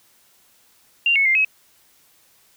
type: tone with pitch steps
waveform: sine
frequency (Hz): 2777 / 2201 / 2102 / 2559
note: F7 / C#7 / C7 / D#7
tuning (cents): -10 / -13 / +7 / +48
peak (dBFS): -14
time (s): 1.06-1.448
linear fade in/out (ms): 2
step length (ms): 97
effects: white hiss -57 dBFS RMS until 2.56 s